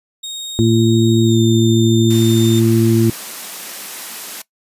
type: tone with pitch glide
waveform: 30% pulse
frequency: 3729 to 3614 Hz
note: A#7 to A7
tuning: 0 to +46 cents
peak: -21 dBFS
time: 0.23-2.6 s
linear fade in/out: 10 ms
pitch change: -54 cents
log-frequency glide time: 1.24-1.39 s
type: harmonic tone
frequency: 113.4 Hz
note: A#2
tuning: 47 cents flat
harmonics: 1 / 2 / 3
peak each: -14 / -14 / -14 dBFS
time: 0.59-3.1 s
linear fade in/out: 0 ms
type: high-pass noise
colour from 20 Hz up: white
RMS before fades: -29 dBFS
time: 2.1-4.42 s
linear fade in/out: 5 ms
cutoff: 170 Hz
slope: 48 dB/octave
effects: noise-tail reverb RT60 0.1 s tail -19 dB re dry + resampled to 32000 Hz